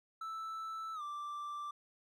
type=tone with pitch glide; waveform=triangle; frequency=1318.5 to 1174.6 Hz; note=E6 to D6; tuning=0 to 0 cents; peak=-38 dBFS; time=0.21-1.71 s; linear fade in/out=5 ms; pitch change=-200 cents; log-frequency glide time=0.94-1.02 s; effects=none